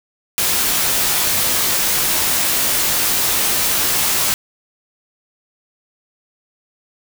white noise with comb filter, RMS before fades -17 dBFS, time 0.38-4.34 s, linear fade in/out 0 ms, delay 17 ms, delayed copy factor -0.55, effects none

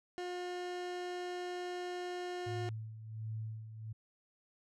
30% pulse tone, 357.8 Hz, F4, 42 cents sharp, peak -36 dBFS, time 0.18-2.69 s, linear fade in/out 0 ms
sine tone with tremolo, 110 Hz, A2, in tune, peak -37 dBFS, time 2.46-3.93 s, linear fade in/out 10 ms, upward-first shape sine, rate 1.4 Hz, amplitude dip 65%
effects low-pass 6000 Hz 12 dB/octave

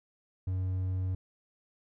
triangle tone, 93 Hz, F#2, 9 cents sharp, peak -27 dBFS, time 0.47-1.15 s, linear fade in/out 5 ms, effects none

